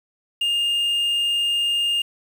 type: tone with quantisation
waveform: triangle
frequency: 2822 Hz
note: F7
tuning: 17 cents sharp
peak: -17 dBFS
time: 0.41-2.02 s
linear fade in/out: 5 ms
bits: 7
effects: none